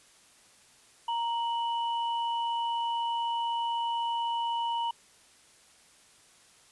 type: tone pair together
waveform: sine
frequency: 932 / 2959 Hz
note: A#5 / F#7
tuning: -1 / -1 cents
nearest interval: octave + minor sixth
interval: 2000 cents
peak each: -28 / -38 dBFS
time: 1.08-4.91 s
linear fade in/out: 5 ms
effects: white hiss -59 dBFS RMS until 6.71 s + resampled to 24000 Hz